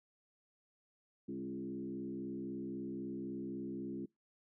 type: tone with frequency modulation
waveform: sine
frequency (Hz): 271.9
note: C#4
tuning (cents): -33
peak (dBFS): -39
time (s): 1.28-4.06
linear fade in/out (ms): 10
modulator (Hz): 63.8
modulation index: 1.4
effects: noise-tail reverb RT60 0.2 s tail -25 dB re dry